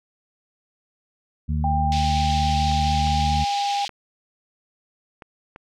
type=harmonic tone; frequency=75.6 Hz; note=D#2; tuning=49 cents flat; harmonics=1 / 2 / 3; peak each=-22 / -26 / -30 dBFS; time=1.48-3.45 s; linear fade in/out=20 ms
type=tone with pitch glide; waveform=sine; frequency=794 to 807.4 Hz; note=G5 to G#5; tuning=+22 to -49 cents; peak=-21 dBFS; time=1.64-3.85 s; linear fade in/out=2 ms; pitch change=+29 cents; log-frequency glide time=2.79-3.36 s
type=band-pass noise; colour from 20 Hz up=white; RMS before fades=-32 dBFS; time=1.92-3.88 s; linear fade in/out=0 ms; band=2500 to 4700 Hz; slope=24 dB/octave
type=clicks; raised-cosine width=0.5 ms; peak=-25 dBFS; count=5; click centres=2.716 / 3.071 / 3.893 / 5.222 / 5.561 s
effects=none